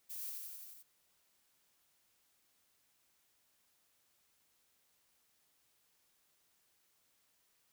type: noise with echo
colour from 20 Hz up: violet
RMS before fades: -45 dBFS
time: 0.09-0.31 s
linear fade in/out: 20 ms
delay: 87 ms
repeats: 6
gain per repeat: -2 dB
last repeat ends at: 0.832 s
effects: white hiss -75 dBFS RMS until 7.72 s